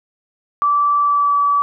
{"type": "tone with pitch glide", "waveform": "sine", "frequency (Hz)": [1161, 1148.3], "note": ["D6", "D6"], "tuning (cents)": [-20, -39], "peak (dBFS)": -12, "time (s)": [0.62, 1.62], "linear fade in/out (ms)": 0, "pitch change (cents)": -19, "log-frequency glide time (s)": [1, 1.37], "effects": []}